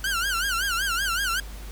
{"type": "tone with vibrato", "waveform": "sawtooth", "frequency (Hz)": 1480, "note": "F#6", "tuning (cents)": 0, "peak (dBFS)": -20, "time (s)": [0.04, 1.4], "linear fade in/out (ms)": 2, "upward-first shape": "sine", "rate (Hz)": 5.3, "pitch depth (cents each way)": 170, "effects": ["added 50 Hz sine -36 dBFS peak until 1.71 s", "pink hiss -45 dBFS RMS until 1.71 s"]}